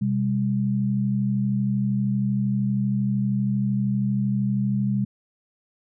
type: tone pair together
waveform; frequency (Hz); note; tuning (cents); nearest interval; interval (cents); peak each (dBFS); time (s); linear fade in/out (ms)
sine; 128.1 / 200.9; C3 / G3; -36 / +43; minor sixth; 779; -24 / -22; 0.01-5.05; 10
effects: none